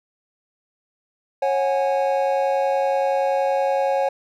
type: chord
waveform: triangle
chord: C# suspended fourth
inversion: none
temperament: equal with one note detuned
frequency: 546.4 / 740 / 830.6 Hz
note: C#5 / F#5 / G#5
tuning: -25 / 0 / 0 cents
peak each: -18 / -23 / -22 dBFS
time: 1.42-4.09 s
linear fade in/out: 5 ms
effects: none